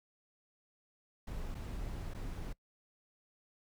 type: noise with dropouts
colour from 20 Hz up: brown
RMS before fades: -41 dBFS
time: 1.27-2.53 s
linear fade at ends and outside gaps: 5 ms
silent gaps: 1.546-1.55 / 2.138-2.146 s
effects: noise-tail reverb RT60 0.1 s tail -22 dB re dry